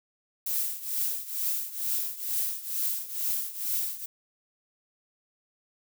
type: noise with tremolo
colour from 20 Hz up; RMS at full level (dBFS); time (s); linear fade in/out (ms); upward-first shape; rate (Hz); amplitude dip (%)
violet; -27; 0.46-4.06; 5; triangle; 2.2; 85
effects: none